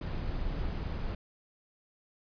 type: noise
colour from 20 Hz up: brown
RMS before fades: -34 dBFS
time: 0.01-1.15 s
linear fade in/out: 5 ms
effects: resampled to 11025 Hz